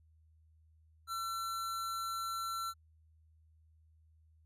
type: tone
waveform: square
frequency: 1350 Hz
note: E6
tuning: 41 cents sharp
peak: -37 dBFS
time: 1.07-2.74 s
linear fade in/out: 50 ms
effects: added 79 Hz sine -63 dBFS peak until 4.45 s + resampled to 32000 Hz